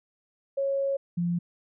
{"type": "tone pair in turn", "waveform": "sine", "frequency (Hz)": [550, 173.24], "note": ["C#5", "F3"], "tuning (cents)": [-14, -14], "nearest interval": "octave + minor sixth", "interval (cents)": 2000, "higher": "first", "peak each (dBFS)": -24, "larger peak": "neither", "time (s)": [[0.57, 0.97], [1.17, 1.39]], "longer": "first", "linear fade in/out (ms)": 10, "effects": []}